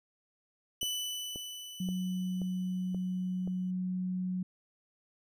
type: tone with exponential decay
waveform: sawtooth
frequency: 2985 Hz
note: F#7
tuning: 15 cents sharp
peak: -28 dBFS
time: 0.81-3.71 s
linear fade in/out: 5 ms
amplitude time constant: 630 ms
type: click train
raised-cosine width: 2 ms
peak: -30 dBFS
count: 6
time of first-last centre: 0.83-3.476 s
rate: 1.89 Hz
type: tone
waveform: sine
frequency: 183.6 Hz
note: F#3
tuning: 13 cents flat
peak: -31 dBFS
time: 1.8-4.43 s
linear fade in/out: 5 ms
effects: none